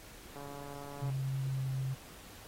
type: click train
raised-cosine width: 1 ms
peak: -34 dBFS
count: 106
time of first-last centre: 0.36-1.099 s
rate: 142 Hz
type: tone with pitch glide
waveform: sine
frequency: 134.1 to 132.41 Hz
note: C3 to C3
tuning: +43 to +21 cents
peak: -32 dBFS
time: 1.01-1.95 s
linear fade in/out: 20 ms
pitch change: -22 cents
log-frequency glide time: 1.39-1.66 s
effects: pink hiss -53 dBFS RMS until 2.47 s + AAC 48 kbps